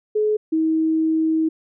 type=tone pair in turn; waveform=sine; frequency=425.8 / 319 Hz; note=G#4 / D#4; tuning=+43 / +43 cents; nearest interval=perfect fourth; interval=500 cents; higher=first; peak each=-16 dBFS; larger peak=neither; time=0.15-0.37 / 0.52-1.49 s; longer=second; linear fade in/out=10 ms; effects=none